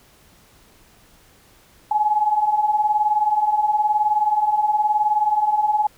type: beating tone pair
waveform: sine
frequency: 830.6 / 849.6 Hz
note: G#5 / G#5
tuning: 0 / +39 cents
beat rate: 19 Hz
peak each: -22 / -17 dBFS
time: 1.91-5.87 s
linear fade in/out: 5 ms
effects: pink hiss -53 dBFS RMS until 5.97 s